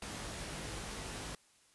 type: noise with comb filter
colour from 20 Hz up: pink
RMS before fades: -43 dBFS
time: 0.02-1.35 s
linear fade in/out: 2 ms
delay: 19 ms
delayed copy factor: +0.6
effects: white hiss -67 dBFS RMS until 1.74 s + resampled to 24000 Hz